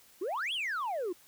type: exponential two-way sweep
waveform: sine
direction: up then down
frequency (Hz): 329.6 to 3450 to 329.6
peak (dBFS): -29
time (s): 0.21-1.13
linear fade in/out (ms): 10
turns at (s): 0.53
effects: tanh soft clip ceiling -30 dBFS + white hiss -60 dBFS RMS until 1.27 s